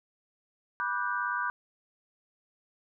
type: chord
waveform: sine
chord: G major seventh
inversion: first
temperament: just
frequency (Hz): 980 / 1176 / 1470 / 1568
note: B5 / D6 / F#6 / G6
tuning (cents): -14 / +2 / -12 / 0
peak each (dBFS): -34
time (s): 0.8-1.5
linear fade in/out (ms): 0
effects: none